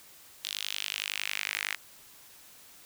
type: tone with high-pass filter sweep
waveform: sawtooth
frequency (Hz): 50.9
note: G#1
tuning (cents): -34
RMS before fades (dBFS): -35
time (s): 0.44-1.75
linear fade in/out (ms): 5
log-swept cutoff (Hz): 3500 to 2000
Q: 2.8
effects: white hiss -54 dBFS RMS until 2.85 s

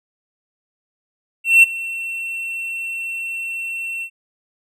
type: tone with ADSR envelope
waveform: triangle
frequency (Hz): 2706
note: E7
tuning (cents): +45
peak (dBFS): -3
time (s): 1.44-4.1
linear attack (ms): 190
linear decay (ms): 16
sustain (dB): -19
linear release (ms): 74
effects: none

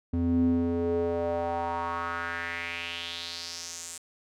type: tone with band-pass filter sweep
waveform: square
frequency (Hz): 85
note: F2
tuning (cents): -46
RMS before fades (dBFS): -30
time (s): 0.13-3.98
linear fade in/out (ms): 5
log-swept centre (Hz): 190 to 8100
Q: 3.6
effects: none

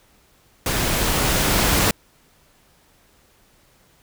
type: noise with level ramp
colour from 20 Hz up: pink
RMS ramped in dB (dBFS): -22 to -17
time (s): 0.66-1.91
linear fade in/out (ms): 2
effects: pink hiss -57 dBFS RMS until 4.02 s

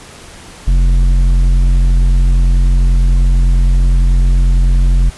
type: tone with tanh clipping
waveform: sine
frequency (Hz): 44.52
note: F1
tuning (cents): +34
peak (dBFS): -8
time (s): 0.67-5.1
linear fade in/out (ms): 10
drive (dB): 9
effects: pink hiss -35 dBFS RMS until 5.17 s + resampled to 24000 Hz

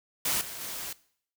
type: noise with level steps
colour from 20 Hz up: white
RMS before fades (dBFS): -28 / -40 / -37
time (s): 0.25-0.93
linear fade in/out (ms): 5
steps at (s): 0.41 / 0.61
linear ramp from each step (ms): 2
effects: noise-tail reverb RT60 0.6 s tail -20 dB re dry

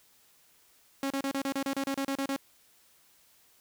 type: tone bursts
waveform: sawtooth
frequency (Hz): 273.6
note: C#4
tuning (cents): -23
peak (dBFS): -25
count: 13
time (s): 1.03-2.363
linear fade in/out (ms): 2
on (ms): 73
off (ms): 32
effects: white hiss -63 dBFS RMS until 3.6 s

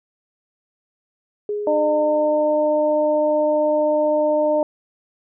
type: tone with exponential decay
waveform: sine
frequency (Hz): 415.4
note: G#4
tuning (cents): 0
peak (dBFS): -20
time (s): 1.49-3.24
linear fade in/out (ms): 2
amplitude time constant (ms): 380
type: harmonic tone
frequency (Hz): 302.6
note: D#4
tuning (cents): -48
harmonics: 1 / 2 / 3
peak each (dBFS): -24 / -16 / -26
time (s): 1.67-4.63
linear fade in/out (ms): 2
effects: none

